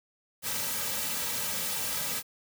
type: noise with comb filter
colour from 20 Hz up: white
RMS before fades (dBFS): -32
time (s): 0.42-2.23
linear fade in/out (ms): 50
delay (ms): 2.8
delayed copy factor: -0.8
effects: none